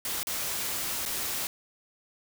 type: noise with dropouts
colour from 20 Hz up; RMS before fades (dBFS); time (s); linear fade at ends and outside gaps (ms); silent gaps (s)
white; -32; 0.05-1.47; 1; 0.231-0.27 / 1.053-1.06
effects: none